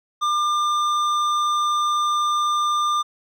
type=tone with hard clipping; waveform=sine; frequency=1198 Hz; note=D6; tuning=34 cents sharp; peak=-20 dBFS; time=0.21-3.03 s; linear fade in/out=20 ms; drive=10 dB; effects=none